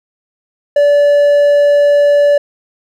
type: tone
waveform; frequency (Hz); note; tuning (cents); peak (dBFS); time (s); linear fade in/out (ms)
triangle; 578; D5; -28; -4; 0.76-2.38; 5
effects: none